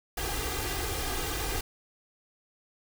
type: noise with comb filter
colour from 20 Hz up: pink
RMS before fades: -32 dBFS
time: 0.17-1.61 s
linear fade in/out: 5 ms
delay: 2.5 ms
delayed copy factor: +0.8
effects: none